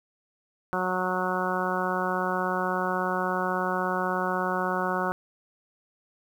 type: harmonic tone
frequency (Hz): 183.6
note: F#3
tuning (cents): -13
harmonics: 1 / 2 / 3 / 4 / 5 / 6 / 7 / 8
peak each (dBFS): -33 / -33 / -33 / -33 / -33 / -33 / -33 / -33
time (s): 0.73-5.12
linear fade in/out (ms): 0
effects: 9-bit